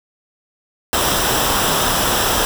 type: noise with comb filter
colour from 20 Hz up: pink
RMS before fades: -17 dBFS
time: 0.93-2.45 s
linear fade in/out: 0 ms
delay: 0.45 ms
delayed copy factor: -0.55
effects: none